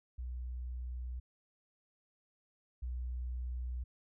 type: tone pair in turn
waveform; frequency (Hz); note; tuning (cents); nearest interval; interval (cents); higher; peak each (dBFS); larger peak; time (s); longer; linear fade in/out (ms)
sine; 61.74 / 61.74; B1 / B1; 0 / 0; unison; 0; neither; -38 / -36; second; 0.18-1.2 / 2.82-3.84; neither; 10
effects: none